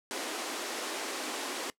pink high-pass noise, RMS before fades -36 dBFS, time 0.11-1.7 s, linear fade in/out 0 ms, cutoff 260 Hz, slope 48 dB/octave, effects noise-tail reverb RT60 0.1 s tail -20 dB re dry + low-pass 10000 Hz 12 dB/octave

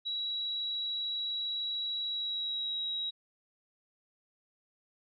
sine tone with pitch glide, 3891 to 3844 Hz, B7 to B7, -27 to -48 cents, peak -32 dBFS, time 0.05-3.11 s, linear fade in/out 20 ms, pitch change -21 cents, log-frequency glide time 2.05-2.78 s, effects none

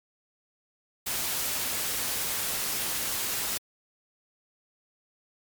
white noise, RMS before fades -30 dBFS, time 1.06-3.58 s, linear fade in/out 10 ms, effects MP3 96 kbps

